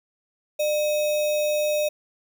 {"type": "tone with sample-and-hold", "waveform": "sine", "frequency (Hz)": 601, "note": "D5", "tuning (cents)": 40, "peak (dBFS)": -20, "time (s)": [0.59, 1.89], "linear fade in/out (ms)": 10, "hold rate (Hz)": 3150, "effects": []}